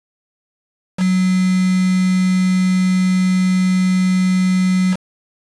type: tone with quantisation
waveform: sine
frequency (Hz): 185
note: F#3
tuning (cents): 0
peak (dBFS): -12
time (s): 0.97-4.97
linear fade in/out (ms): 50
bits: 4
effects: resampled to 22050 Hz